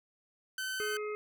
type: tone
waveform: sawtooth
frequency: 1527 Hz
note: G6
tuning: 46 cents flat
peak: -31 dBFS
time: 0.58-0.97 s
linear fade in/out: 2 ms
type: harmonic tone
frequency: 421.9 Hz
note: G#4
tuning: 27 cents sharp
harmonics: 1 / 3 / 5 / 6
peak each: -35 / -43 / -46 / -51 dBFS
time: 0.8-1.15 s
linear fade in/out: 0 ms
effects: none